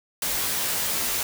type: noise with comb filter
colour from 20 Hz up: white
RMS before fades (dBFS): -26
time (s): 0.22-1.23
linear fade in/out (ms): 2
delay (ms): 15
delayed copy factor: -0.75
effects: none